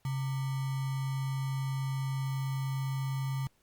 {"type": "tone with sample-and-hold", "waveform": "sine", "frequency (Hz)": 134.7, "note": "C#3", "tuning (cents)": -49, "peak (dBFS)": -30, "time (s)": [0.05, 3.47], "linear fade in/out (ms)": 2, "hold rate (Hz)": 1050, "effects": ["pink hiss -71 dBFS RMS until 3.62 s", "Opus 48 kbps"]}